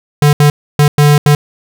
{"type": "tone bursts at uneven times", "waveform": "square", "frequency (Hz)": 146.83, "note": "D3", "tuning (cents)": 0, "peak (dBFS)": -5, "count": 5, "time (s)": [[0.22, 0.33], [0.4, 0.5], [0.79, 0.88], [0.98, 1.18], [1.26, 1.35]], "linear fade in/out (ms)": 2, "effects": []}